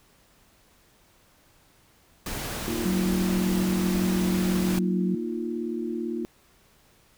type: noise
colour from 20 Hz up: pink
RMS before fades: -33 dBFS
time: 2.26-4.79 s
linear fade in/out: 2 ms
type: chord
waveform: sine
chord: Bb suspended fourth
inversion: none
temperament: equal with one note detuned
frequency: 232.1 / 311.1 / 349.2 Hz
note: Bb3 / Eb4 / F4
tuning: -7 / 0 / 0 cents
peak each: -31 / -34 / -31 dBFS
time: 2.68-6.25 s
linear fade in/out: 0 ms
type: tone with pitch glide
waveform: sine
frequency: 187.2 to 185.16 Hz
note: F#3 to F#3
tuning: +20 to +2 cents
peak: -23 dBFS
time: 2.85-5.15 s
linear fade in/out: 5 ms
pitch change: -18 cents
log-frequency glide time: 3.79-4.78 s
effects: pink hiss -60 dBFS RMS until 7.17 s